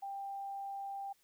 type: tone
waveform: sine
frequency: 791 Hz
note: G5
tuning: 15 cents sharp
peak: -39 dBFS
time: 0.02-1.13 s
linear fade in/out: 10 ms
effects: white hiss -72 dBFS RMS until 1.23 s